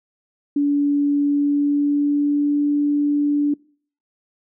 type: tone with pitch glide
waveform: sine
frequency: 287.1 to 290.9 Hz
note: D4 to D4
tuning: -39 to -16 cents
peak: -15 dBFS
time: 0.56-3.54 s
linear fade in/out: 5 ms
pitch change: +23 cents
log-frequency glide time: 1.24-2.67 s
effects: noise-tail reverb RT60 0.5 s tail -25 dB re dry